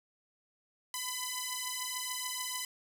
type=beating tone pair; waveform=5% pulse; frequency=1002 / 1008.8 Hz; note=B5 / B5; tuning=+25 / +36 cents; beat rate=6.8 Hz; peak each=-26 dBFS; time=0.94-2.65 s; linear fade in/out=2 ms; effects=none